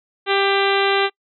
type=harmonic tone with a mistuned harmonic; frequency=394.4 Hz; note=G4; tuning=11 cents sharp; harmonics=1 / 2 / 3 / 4 / 5 / 6 / 7 / 8 / 9 / 10; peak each=-19 / -22 / -24 / -25 / -26 / -27 / -27 / -28 / -29 / -29 dBFS; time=0.26-1.1 s; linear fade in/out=50 ms; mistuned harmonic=5; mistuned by=+20 cents; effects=noise-tail reverb RT60 0.1 s tail -26 dB re dry